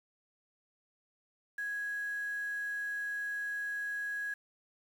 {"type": "tone with quantisation", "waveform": "sine", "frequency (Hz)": 1661.2, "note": "G#6", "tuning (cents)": 0, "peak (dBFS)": -34, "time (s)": [1.58, 4.34], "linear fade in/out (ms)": 5, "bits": 9, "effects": []}